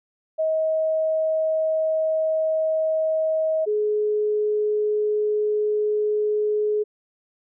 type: tone pair in turn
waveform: sine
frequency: 634 / 422.1 Hz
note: D#5 / G#4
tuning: +32 / +28 cents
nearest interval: perfect fifth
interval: 704 cents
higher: first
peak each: -19 dBFS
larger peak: neither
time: 0.38-3.66 / 3.66-6.84 s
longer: first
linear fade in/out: 20 ms
effects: none